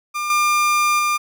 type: tone with level steps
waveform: 30% pulse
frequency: 1200 Hz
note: D6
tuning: 37 cents sharp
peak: -19 / -12 / -14 dBFS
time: 0.14-1.18 s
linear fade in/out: 20 ms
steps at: 0.3 / 0.99 s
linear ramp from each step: 2 ms
effects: none